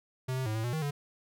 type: tone with pitch steps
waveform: square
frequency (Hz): 129.1 / 130.5 / 108.4 / 111.2 / 121.3 / 157.9 / 143.8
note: C3 / C3 / A2 / A2 / B2 / D#3 / D3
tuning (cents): -23 / -4 / -25 / +19 / -31 / +26 / -36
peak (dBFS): -31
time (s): 0.28-0.91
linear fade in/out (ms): 10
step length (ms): 90
effects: none